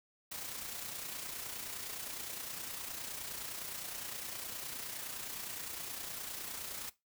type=noise with amplitude modulation; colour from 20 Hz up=white; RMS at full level=-41 dBFS; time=0.31-6.9 s; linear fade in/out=10 ms; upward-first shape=sine; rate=29.7 Hz; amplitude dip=45%; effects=noise-tail reverb RT60 0.2 s tail -18 dB re dry